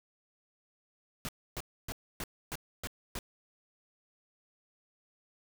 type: noise bursts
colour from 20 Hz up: pink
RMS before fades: -38 dBFS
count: 7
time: 1.25-3.189 s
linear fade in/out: 0 ms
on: 37 ms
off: 280 ms
effects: none